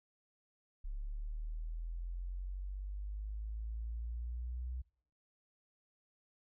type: linear sweep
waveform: sine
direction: up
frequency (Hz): 34.46 to 62.8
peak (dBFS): -38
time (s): 0.84-4.82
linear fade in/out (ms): 10
effects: noise-tail reverb RT60 0.6 s tail -25 dB re dry